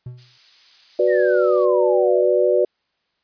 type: tone with exponential decay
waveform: triangle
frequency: 123.9 Hz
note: B2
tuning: 6 cents sharp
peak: -25 dBFS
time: 0.06-0.38 s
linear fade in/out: 5 ms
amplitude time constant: 68 ms
type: noise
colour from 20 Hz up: violet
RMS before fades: -36 dBFS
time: 0.17-1.66 s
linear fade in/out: 20 ms
type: chord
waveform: sine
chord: B minor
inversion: second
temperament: equal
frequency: 370 / 493.9 / 587.3 Hz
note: F#4 / B4 / D5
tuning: 0 / 0 / 0 cents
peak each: -18 dBFS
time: 0.99-2.65 s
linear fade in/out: 5 ms
type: exponential sweep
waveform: sine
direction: down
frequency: 1925 to 607 Hz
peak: -26 dBFS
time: 1.07-2.25 s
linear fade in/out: 50 ms
effects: white hiss -70 dBFS RMS until 3.23 s + resampled to 11025 Hz